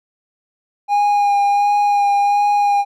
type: tone with vibrato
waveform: triangle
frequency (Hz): 815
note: G#5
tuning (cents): -33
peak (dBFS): -10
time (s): 0.88-2.85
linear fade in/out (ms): 50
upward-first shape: sine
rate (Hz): 1.4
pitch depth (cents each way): 16
effects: none